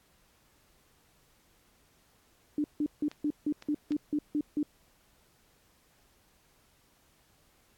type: tone bursts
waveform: sine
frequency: 297 Hz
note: D4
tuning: 20 cents sharp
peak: -26 dBFS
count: 10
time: 2.58-4.63 s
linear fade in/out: 2 ms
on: 61 ms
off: 160 ms
type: clicks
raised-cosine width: 0.2 ms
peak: -28 dBFS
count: 3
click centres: 3.115 / 3.624 / 3.92 s
effects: pink hiss -66 dBFS RMS until 7.77 s + AAC 64 kbps